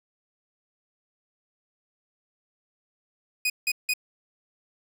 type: tone bursts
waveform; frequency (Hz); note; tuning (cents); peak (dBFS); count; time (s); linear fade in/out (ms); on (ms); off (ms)
sawtooth; 2489; D#7; 0; -19; 3; 3.45-3.937; 5; 49; 170
effects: none